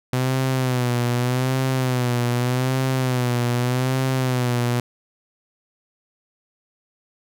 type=tone with vibrato; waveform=sawtooth; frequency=126.2 Hz; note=B2; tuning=38 cents sharp; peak=-15 dBFS; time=0.13-4.8 s; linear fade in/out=2 ms; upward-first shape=sine; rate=0.83 Hz; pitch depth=72 cents each way; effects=none